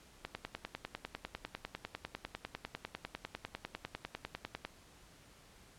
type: click train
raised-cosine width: 0.3 ms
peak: -23 dBFS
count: 45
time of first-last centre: 0.25-4.65 s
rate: 10 Hz
effects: pink hiss -61 dBFS RMS until 5.78 s + low-pass 11000 Hz 12 dB/octave